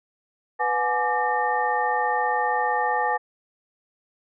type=tone cluster; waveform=sine; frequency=494.6 / 729 / 844 / 1179 / 1819 Hz; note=B4 / F#5 / G#5 / D6 / A#6; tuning=+3 / -26 / +28 / +6 / -43 cents; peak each=-29 / -29 / -23 / -30 / -28 dBFS; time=0.59-3.18 s; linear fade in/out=20 ms; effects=none